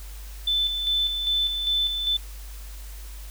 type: tone with tremolo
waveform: sine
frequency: 3520 Hz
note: A7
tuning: in tune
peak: -20 dBFS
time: 0.47-2.17 s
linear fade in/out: 5 ms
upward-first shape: square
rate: 2.5 Hz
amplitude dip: 45%
effects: added 50 Hz sine -36 dBFS peak until 3.3 s + white hiss -47 dBFS RMS until 3.3 s